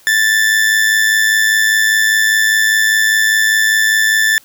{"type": "tone with amplitude modulation", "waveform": "40% pulse", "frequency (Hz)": 1760, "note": "A6", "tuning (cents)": 0, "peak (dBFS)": -7, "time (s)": [0.07, 4.38], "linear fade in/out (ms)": 0, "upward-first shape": "sine", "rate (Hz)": 105, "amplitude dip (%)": 50, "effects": ["white hiss -47 dBFS RMS until 4.44 s"]}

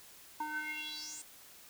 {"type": "tone with band-pass filter sweep", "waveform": "square", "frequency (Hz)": 304.9, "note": "D#4", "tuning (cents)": -35, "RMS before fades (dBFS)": -41, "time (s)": [0.4, 1.22], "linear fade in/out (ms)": 5, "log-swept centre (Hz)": [980, 8400], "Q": 6.6, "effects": ["white hiss -56 dBFS RMS until 1.69 s"]}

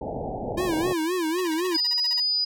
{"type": "low-pass noise", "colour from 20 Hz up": "white", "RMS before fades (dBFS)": -31, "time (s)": [0.01, 0.93], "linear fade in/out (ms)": 5, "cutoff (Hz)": 830, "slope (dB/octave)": 96}
{"type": "tone with vibrato", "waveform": "square", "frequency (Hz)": 340, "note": "F4", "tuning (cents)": -46, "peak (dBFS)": -24, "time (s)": [0.57, 1.77], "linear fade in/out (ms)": 10, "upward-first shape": "sine", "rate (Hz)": 3.9, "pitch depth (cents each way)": 150}
{"type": "tone bursts", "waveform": "10% pulse", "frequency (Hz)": 957, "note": "A#5", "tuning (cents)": 45, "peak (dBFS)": -26, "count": 13, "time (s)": [1.38, 2.201], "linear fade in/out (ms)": 5, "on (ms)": 29, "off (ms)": 37}
{"type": "tone", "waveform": "sine", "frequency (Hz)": 4951, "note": "D#8", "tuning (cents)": -9, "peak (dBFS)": -21, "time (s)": [1.74, 2.45], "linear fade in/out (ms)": 10}
{"effects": []}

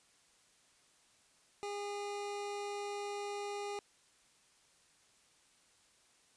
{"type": "tone", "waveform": "25% pulse", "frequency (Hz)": 407.8, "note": "G#4", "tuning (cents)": -32, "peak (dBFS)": -35, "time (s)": [1.63, 3.79], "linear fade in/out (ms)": 0, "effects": ["white hiss -68 dBFS RMS until 6.36 s", "resampled to 22050 Hz"]}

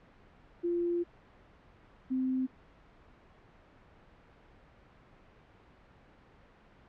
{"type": "tone pair in turn", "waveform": "sine", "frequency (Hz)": [346.1, 259.3], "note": ["F4", "C4"], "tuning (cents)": [-16, -15], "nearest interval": "perfect fourth", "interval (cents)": 499, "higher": "first", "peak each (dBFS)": -28, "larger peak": "neither", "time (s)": [[0.63, 1.04], [2.1, 2.47]], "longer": "first", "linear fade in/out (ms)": 20, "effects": ["pink hiss -59 dBFS RMS until 6.88 s", "low-pass 2000 Hz 12 dB/octave"]}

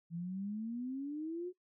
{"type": "exponential sweep", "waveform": "sine", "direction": "up", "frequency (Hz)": [164.3, 369.5], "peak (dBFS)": -37, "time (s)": [0.1, 1.53], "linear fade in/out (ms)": 50, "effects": ["noise-tail reverb RT60 0.1 s tail -19 dB re dry"]}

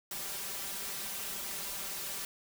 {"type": "noise with comb filter", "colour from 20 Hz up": "white", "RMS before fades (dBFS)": -39, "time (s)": [0.11, 2.25], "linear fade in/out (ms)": 2, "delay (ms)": 5.1, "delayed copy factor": 0.95, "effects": []}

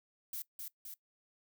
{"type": "noise with echo", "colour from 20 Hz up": "violet", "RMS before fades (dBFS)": -41, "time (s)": [0.33, 0.42], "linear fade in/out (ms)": 2, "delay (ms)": 260, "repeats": 2, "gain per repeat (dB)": -3, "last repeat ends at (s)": 0.94, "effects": ["noise-tail reverb RT60 0.1 s tail -19 dB re dry"]}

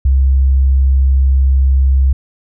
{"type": "tone", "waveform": "sine", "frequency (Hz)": 66.7, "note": "C2", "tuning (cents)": 34, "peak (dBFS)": -7, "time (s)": [0.05, 2.13], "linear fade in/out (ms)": 5, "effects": []}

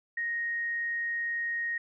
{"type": "tone", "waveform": "sine", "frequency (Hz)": 1869, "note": "A#6", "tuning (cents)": 4, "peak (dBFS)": -29, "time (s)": [0.17, 1.78], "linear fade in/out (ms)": 5, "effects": []}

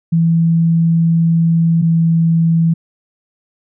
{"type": "tone pair in turn", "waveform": "sine", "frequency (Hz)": [165.7, 164.98], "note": ["E3", "E3"], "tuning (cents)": [9, 2], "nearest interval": "unison", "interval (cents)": 7, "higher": "first", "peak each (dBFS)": -9, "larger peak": "neither", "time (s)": [[0.12, 1.82], [1.82, 2.74]], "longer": "first", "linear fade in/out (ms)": 10, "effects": []}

